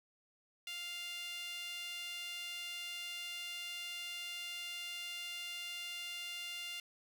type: tone with high-pass filter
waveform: sawtooth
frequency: 698.5 Hz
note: F5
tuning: in tune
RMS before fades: -44 dBFS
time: 0.67-6.8 s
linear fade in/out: 2 ms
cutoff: 2700 Hz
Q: 3.3
effects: none